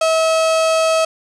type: tone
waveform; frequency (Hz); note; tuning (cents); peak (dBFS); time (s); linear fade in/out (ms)
35% pulse; 645; E5; -38; -11; 0.01-1.05; 5
effects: resampled to 22050 Hz + 7-bit